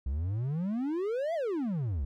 triangle exponential two-way sweep, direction up then down, 62 to 694 to 62 Hz, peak -27 dBFS, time 0.06-2.05 s, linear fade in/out 5 ms, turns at 1.34 s, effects none

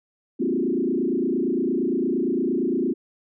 sine tone with frequency modulation, 302.8 Hz, D#4, 47 cents flat, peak -20 dBFS, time 0.39-2.94 s, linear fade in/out 20 ms, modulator 28.7 Hz, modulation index 2.8, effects none

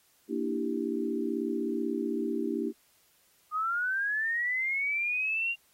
sine chord, E half-diminished seventh, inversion second, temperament equal, 233.1 / 293.7 / 329.6 / 392 Hz, Bb3 / D4 / E4 / G4, 0 / 0 / 0 / 0 cents, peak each -34 dBFS, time 0.28-2.73 s, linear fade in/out 50 ms
sine linear sweep, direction up, 1222 to 2794 Hz, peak -27 dBFS, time 3.51-5.56 s, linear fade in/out 50 ms
effects white hiss -66 dBFS RMS until 5.73 s + AAC 48 kbps

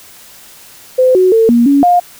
sine tone with pitch steps, 512 / 370.3 / 450 / 236.6 / 281.1 / 708 Hz, C5 / F#4 / A4 / A#3 / C#4 / F5, -38 / +1 / +39 / +26 / +24 / +23 cents, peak -5 dBFS, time 0.98-2 s, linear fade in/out 10 ms, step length 170 ms, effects white hiss -38 dBFS RMS until 2.19 s

